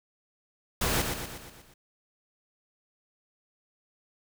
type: noise with echo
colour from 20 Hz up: pink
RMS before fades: -27 dBFS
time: 0.81-1.02 s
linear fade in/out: 5 ms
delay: 120 ms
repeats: 6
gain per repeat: -5 dB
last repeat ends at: 1.74 s
effects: none